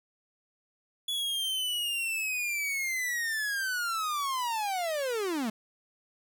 45% pulse linear sweep, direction down, 3416 to 207.2 Hz, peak -29 dBFS, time 1.08-5.5 s, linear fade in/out 5 ms, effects 11-bit

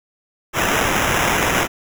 violet noise with sample-and-hold, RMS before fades -18 dBFS, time 0.53-1.68 s, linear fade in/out 50 ms, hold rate 4410 Hz, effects none

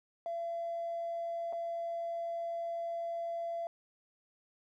triangle tone with dropouts, 677 Hz, E5, 46 cents sharp, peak -31 dBFS, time 0.26-3.67 s, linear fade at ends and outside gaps 1 ms, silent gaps 1.526-1.531 s, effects tanh soft clip ceiling -32 dBFS

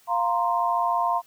sine chord, F suspended fourth, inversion none, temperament equal, 698.5 / 932.3 / 1046.5 Hz, F5 / Bb5 / C6, 0 / 0 / 0 cents, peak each -25 dBFS, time 0.07-1.22 s, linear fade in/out 50 ms, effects white hiss -58 dBFS RMS until 1.26 s

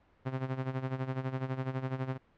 sawtooth tone with tremolo, 131.1 Hz, C3, 4 cents sharp, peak -26 dBFS, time 0.25-2.18 s, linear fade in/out 20 ms, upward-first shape sine, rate 12 Hz, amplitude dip 75%, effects pink hiss -66 dBFS RMS until 2.37 s + low-pass 2000 Hz 12 dB/octave

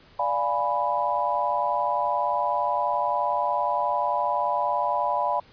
sine chord, D diminished seventh, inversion none, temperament equal, 587.3 / 698.5 / 830.6 / 987.8 Hz, D5 / F5 / Ab5 / Cb6, 0 / 0 / 0 / 0 cents, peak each -29 / -29 / -28 / -25 dBFS, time 0.19-5.4 s, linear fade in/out 5 ms, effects pink hiss -54 dBFS RMS until 5.52 s + resampled to 11025 Hz

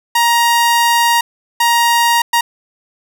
sawtooth tone bursts at uneven times, 940 Hz, A#5, 14 cents sharp, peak -6 dBFS, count 3, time 0.15-1.21 / 1.6-2.22 / 2.33-2.41 s, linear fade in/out 5 ms, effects none

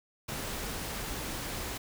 pink noise, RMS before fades -37 dBFS, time 0.28-1.78 s, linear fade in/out 10 ms, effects none

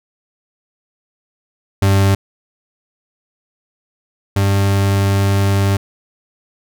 40% pulse tone pair in turn, 98 / 98.8 Hz, G2 / G2, 0 / +14 cents, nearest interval unison, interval 14 cents, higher second, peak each -9 / -11 dBFS, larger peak first, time 1.82-2.15 / 4.36-5.77 s, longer second, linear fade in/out 5 ms, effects none

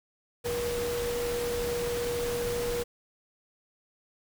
sine tone in noise, 479.1 Hz, A#4, 47 cents sharp, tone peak -29 dBFS, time 0.44-2.84 s, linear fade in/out 20 ms, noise pink, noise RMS -36 dBFS, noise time 0.44-2.84 s, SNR +4 dB, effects none

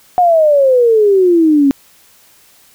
sine exponential sweep, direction down, 731 to 270 Hz, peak -6 dBFS, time 0.18-1.71 s, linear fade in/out 0 ms, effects white hiss -47 dBFS RMS until 2.74 s

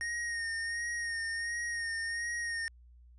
square tone with vibrato, 1854 Hz, A#6, 10 cents flat, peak -34 dBFS, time 0.01-2.68 s, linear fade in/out 0 ms, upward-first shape sine, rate 1.4 Hz, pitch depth 31 cents each way, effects added 60 Hz sine -54 dBFS peak until 3.18 s + resampled to 24000 Hz

